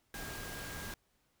sine tone in noise, 1619 Hz, G#6, 45 cents flat, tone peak -48 dBFS, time 0.14-0.94 s, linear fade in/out 2 ms, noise pink, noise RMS -44 dBFS, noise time 0.14-0.94 s, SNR -7 dB, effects pink hiss -75 dBFS RMS until 1.4 s

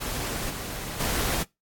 pink noise with level steps, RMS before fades -31 / -35 / -27 dBFS, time 0-1.44 s, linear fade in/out 20 ms, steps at 0.49 / 0.99 s, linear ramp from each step 20 ms, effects noise-tail reverb RT60 0.2 s tail -23 dB re dry + AAC 64 kbps

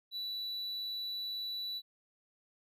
triangle tone, 3951 Hz, B7, in tune, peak -35 dBFS, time 0.11-1.82 s, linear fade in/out 50 ms, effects none

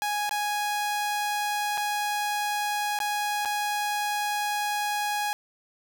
sawtooth tone with dropouts, 830 Hz, G#5, 1 cent flat, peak -22 dBFS, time 0.02-5.33 s, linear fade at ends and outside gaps 0 ms, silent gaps 0.293-0.31 / 1.774-1.778 / 2.989-3.002 / 3.45-3.456 s, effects none

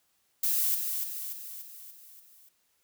violet noise with echo, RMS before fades -27 dBFS, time 0.43-0.75 s, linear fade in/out 5 ms, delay 290 ms, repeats 6, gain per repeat -5 dB, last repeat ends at 2.49 s, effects white hiss -72 dBFS RMS until 2.83 s

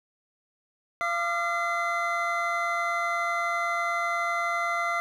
triangle tone cluster, 687 / 1191 / 1374 / 2049 Hz, F5 / D6 / F6 / C7, -29 / +24 / -29 / -37 cents, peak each -29 dBFS, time 1.01-5 s, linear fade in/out 0 ms, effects none

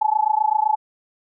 sine tone with amplitude modulation, 860 Hz, A5, 40 cents flat, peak -12 dBFS, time 0.01-0.76 s, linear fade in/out 10 ms, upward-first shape sine, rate 27.8 Hz, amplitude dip 95%, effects none

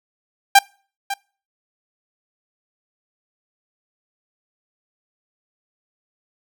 sawtooth tone with echo, 794 Hz, G5, 22 cents sharp, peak -3 dBFS, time 0.55-0.59 s, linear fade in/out 5 ms, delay 550 ms, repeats 1, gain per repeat -15 dB, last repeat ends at 1.14 s, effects noise-tail reverb RT60 0.4 s tail -26 dB re dry

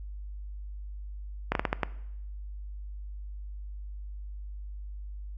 slowing click train, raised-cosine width 0.5 ms, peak -10 dBFS, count 6, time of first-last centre 1.52-1.833 s, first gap 32 ms, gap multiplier 1.34, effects noise-tail reverb RT60 0.8 s tail -18 dB re dry + added 50 Hz sine -37 dBFS peak until 5.37 s

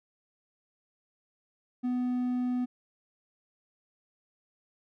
triangle tone, 248.7 Hz, B3, 12 cents sharp, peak -25 dBFS, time 1.83-2.66 s, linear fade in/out 20 ms, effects none

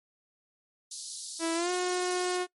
pink high-pass noise, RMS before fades -39 dBFS, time 0.91-2.37 s, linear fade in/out 5 ms, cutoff 4000 Hz, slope 48 dB/octave
sawtooth tone with pitch glide, 329.6 to 361.5 Hz, E4 to F#4, 0 to -40 cents, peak -24 dBFS, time 1.39-2.47 s, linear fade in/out 50 ms, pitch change +160 cents, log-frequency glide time 1.54-1.71 s
effects noise-tail reverb RT60 0.1 s tail -23 dB re dry + MP3 48 kbps

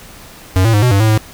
square tone with pitch steps, 93.2 / 113.2 / 103.7 / 124.3 / 98.9 / 109.8 / 108.5 Hz, F#2 / A2 / G#2 / B2 / G2 / A2 / A2, +13 / +50 / -2 / +12 / +16 / -3 / -24 cents, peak -9 dBFS, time 0.56-1.176 s, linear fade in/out 0 ms, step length 88 ms, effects pink hiss -37 dBFS RMS until 1.33 s

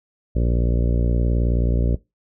harmonic tone, 59 Hz, A#1, 22 cents sharp, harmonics 1 / 2 / 3 / 4 / 5 / 6 / 7 / 8 / 9 / 10, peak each -18 / -24 / -28 / -30 / -32 / -34 / -35 / -36 / -37 / -38 dBFS, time 0.35-1.96 s, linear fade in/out 10 ms, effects noise-tail reverb RT60 0.2 s tail -19 dB re dry

